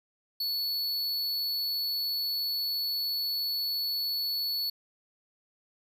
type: tone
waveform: square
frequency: 4423 Hz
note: C#8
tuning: 5 cents flat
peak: -29 dBFS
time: 0.4-4.7 s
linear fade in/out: 5 ms
effects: 11-bit